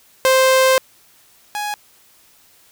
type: tone pair in turn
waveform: sawtooth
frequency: 523.3 / 832.5 Hz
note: C5 / G#5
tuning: 0 / +4 cents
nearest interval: minor sixth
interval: 804 cents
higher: second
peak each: -7 / -18 dBFS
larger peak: first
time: 0.25-0.78 / 1.55-1.74 s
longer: first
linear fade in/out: 0 ms
effects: white hiss -52 dBFS RMS until 2.71 s